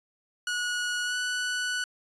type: tone with pitch glide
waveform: sawtooth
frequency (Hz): 1459 to 1482.8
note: F#6 to F#6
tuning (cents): -25 to +3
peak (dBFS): -24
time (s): 0.47-1.84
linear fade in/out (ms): 2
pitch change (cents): +28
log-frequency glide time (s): 1.04-1.16
effects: resampled to 22050 Hz